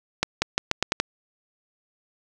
accelerating click train, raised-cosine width 0.2 ms, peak -3 dBFS, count 7, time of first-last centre 0.23-1 s, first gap 190 ms, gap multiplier 0.84, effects none

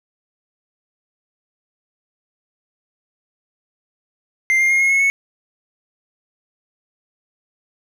triangle tone with pitch steps, 2093 / 2115 / 2137 / 2159 / 2182 / 2205 Hz, C7 / C7 / C7 / C#7 / C#7 / C#7, 0 / +18 / +36 / -46 / -28 / -10 cents, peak -11 dBFS, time 4.5-5.1 s, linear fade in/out 0 ms, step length 100 ms, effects none

